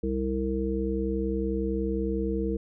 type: harmonic tone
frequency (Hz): 65.41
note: C2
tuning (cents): 0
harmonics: 1 / 3 / 5 / 7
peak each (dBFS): -31 / -31 / -31 / -31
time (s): 0.03-2.57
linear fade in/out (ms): 5
effects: none